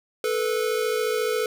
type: tone pair together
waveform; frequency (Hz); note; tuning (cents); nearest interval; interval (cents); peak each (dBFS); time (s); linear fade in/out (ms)
square; 436.2 / 490.4; A4 / B4; -15 / -12; major second; 203; -25 / -27; 0.24-1.46; 2
effects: none